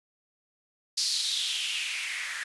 blue noise with band-pass filter sweep, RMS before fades -31 dBFS, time 0.97-2.44 s, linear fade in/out 10 ms, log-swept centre 4800 to 1700 Hz, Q 4.4, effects resampled to 24000 Hz

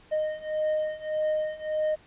triangle beating tone pair, 616 / 617.7 Hz, D#5 / D#5, -17 / -13 cents, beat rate 1.7 Hz, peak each -28 / -26 dBFS, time 0.11-1.96 s, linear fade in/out 20 ms, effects pink hiss -56 dBFS RMS until 2.06 s + resampled to 8000 Hz

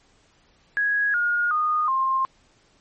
sine tone with pitch steps, 1661.2 / 1429.5 / 1230.2 / 1058.7 Hz, G#6 / F6 / D#6 / C6, 0 / +40 / -20 / +20 cents, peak -19 dBFS, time 0.77-2.25 s, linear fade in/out 0 ms, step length 370 ms, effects pink hiss -60 dBFS RMS until 2.8 s + MP3 32 kbps

